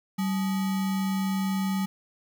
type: tone with sample-and-hold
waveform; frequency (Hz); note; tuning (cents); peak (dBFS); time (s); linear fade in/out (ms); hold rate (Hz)
sine; 192.2; G3; -34; -24; 0.18-1.86; 10; 1050
effects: none